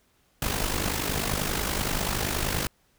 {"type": "noise with amplitude modulation", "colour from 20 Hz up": "pink", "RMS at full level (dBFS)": -25, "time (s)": [0.42, 2.67], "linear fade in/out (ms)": 2, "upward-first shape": "sine", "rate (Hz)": 50.4, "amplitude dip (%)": 65, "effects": ["pink hiss -66 dBFS RMS until 2.98 s"]}